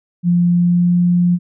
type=tone with pitch glide; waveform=sine; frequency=174.61 to 176.03 Hz; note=F3 to F3; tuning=0 to +14 cents; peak=-10 dBFS; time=0.23-1.39 s; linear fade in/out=50 ms; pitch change=+14 cents; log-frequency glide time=0.52-0.97 s; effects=none